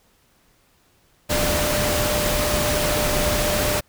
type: tone in noise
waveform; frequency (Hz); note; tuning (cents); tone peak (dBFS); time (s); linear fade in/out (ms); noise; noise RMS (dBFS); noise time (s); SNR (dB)
sine; 597; D5; +28; -24; 1.29-3.81; 20; pink; -22; 1.29-3.81; -5
effects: pink hiss -60 dBFS RMS until 3.88 s